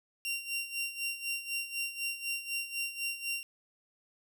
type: tone with tremolo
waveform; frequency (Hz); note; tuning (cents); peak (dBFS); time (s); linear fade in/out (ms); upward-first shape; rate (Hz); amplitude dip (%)
sawtooth; 2762; F7; -20; -28; 0.25-3.43; 0; sine; 4; 75
effects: none